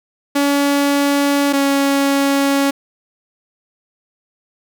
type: tone pair in turn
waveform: sawtooth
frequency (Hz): 283.3 / 278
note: C#4 / C#4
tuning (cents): +38 / +5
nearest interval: unison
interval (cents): 33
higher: first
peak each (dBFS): -9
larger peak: neither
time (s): 0.35-1.53 / 1.53-2.71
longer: neither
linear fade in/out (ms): 10
effects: none